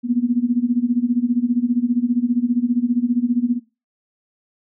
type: tone with tremolo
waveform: sine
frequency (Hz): 241.5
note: B3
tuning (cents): -39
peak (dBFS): -12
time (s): 0.03-3.6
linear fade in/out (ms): 50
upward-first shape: sine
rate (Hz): 15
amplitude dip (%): 90
effects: noise-tail reverb RT60 0.3 s tail -21 dB re dry